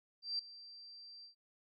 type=tone with ADSR envelope; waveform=sine; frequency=4700 Hz; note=D8; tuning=1 cent sharp; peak=-33 dBFS; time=0.22-1.35 s; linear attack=170 ms; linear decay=5 ms; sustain=-18 dB; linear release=110 ms; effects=none